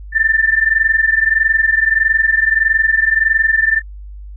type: tone pair together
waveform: sine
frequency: 1769 / 1790.6 Hz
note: A6 / A6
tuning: +9 / +30 cents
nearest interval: unison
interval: 21 cents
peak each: -14 / -13 dBFS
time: 0.12-3.82 s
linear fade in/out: 50 ms
effects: added 50 Hz sine -29 dBFS peak until 4.36 s